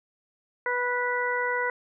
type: harmonic tone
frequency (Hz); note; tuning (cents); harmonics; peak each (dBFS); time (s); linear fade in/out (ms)
491.4; B4; -9; 1 / 2 / 3 / 4; -30 / -30 / -30 / -30; 0.66-1.7; 2
effects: none